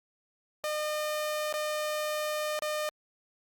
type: tone with dropouts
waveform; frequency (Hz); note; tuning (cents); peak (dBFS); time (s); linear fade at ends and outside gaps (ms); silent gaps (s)
sawtooth; 607; D#5; -43; -26; 0.64-2.89; 0; 1.526-1.539 / 2.591-2.622
effects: Opus 48 kbps